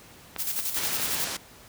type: clicks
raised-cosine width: 0.3 ms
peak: -18 dBFS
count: 6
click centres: 0.363 / 0.591 / 0.835 / 0.998 / 1.166 / 1.273 s
type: noise with tremolo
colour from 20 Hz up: blue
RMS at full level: -28 dBFS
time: 0.38-1.26 s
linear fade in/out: 20 ms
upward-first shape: square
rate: 11 Hz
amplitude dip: 50%
type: low-pass noise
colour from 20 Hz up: white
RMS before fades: -33 dBFS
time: 0.76-1.37 s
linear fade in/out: 5 ms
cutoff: 7500 Hz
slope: 12 dB/octave
effects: pink hiss -50 dBFS RMS until 1.68 s + high-pass 60 Hz 12 dB/octave